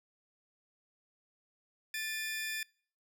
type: tone pair together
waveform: sawtooth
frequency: 1758.2 / 2427 Hz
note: A6 / D#7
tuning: -2 / -44 cents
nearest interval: tritone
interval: 558 cents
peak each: -34 / -36 dBFS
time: 1.94-2.63 s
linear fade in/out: 2 ms
effects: noise-tail reverb RT60 0.5 s tail -26 dB re dry